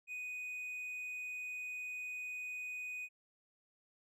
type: tone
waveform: triangle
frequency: 2489 Hz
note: D#7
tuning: in tune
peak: -39 dBFS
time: 0.07-3.09 s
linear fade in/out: 50 ms
effects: none